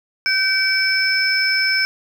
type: tone cluster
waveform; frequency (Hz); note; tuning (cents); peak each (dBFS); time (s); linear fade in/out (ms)
sine; 1539 / 2290 / 5270; G6 / D7 / E8; -32 / -44 / -1; -19; 0.26-1.85; 0
effects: tanh soft clip ceiling -6 dBFS + 7-bit